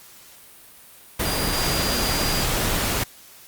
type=tone in noise; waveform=sine; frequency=4801 Hz; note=D8; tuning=37 cents sharp; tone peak=-28 dBFS; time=1.25-2.44 s; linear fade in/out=10 ms; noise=pink; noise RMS=-23 dBFS; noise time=1.19-3.04 s; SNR=-8 dB; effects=white hiss -47 dBFS RMS until 3.47 s + Opus 48 kbps